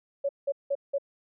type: tone bursts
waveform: sine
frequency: 559 Hz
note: C#5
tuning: 14 cents sharp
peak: -24 dBFS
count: 4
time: 0.24-0.984 s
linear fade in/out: 10 ms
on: 51 ms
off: 180 ms
effects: none